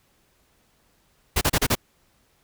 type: noise bursts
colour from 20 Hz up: pink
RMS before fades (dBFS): -20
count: 5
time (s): 1.36-1.753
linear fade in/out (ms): 10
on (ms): 53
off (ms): 32
effects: pink hiss -64 dBFS RMS until 2.43 s